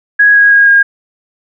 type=tone with pitch steps; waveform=sine; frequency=1661.2 / 1648.8 / 1636.4 / 1624.2 Hz; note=G#6 / G#6 / G#6 / G#6; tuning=0 / -13 / -26 / -39 cents; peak=-3 dBFS; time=0.19-0.83 s; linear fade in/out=10 ms; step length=160 ms; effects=none